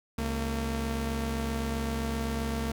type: tone pair together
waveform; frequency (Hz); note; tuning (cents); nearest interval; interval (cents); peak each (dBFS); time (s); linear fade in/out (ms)
sawtooth; 67.7 / 227.7; C#2 / A#3; -40 / -40; octave + major sixth; 2100; -28; 0.18-2.72; 5
effects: none